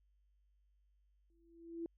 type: tone with exponential growth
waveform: sine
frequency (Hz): 334.6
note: E4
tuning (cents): +26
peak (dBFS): -37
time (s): 1.3-1.86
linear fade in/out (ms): 1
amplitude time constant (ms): 120
effects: added 50 Hz sine -70 dBFS peak until 1.97 s